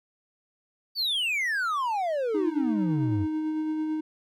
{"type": "exponential sweep", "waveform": "triangle", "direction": "down", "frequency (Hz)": [4666, 87.31], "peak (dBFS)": -23, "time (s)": [0.95, 3.27], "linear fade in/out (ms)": 50}
{"type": "tone with tremolo", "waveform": "triangle", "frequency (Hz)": 311.1, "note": "D#4", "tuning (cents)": 0, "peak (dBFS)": -23, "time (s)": [2.34, 4.01], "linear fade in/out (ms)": 10, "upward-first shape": "sine", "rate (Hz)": 9, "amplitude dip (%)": 25}
{"effects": []}